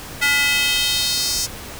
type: tone with high-pass filter sweep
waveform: square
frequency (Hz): 285.2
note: C#4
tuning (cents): +49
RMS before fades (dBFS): -19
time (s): 0.21-1.47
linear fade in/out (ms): 20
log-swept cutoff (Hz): 1800 to 5800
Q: 2.4
effects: pink hiss -34 dBFS RMS until 1.79 s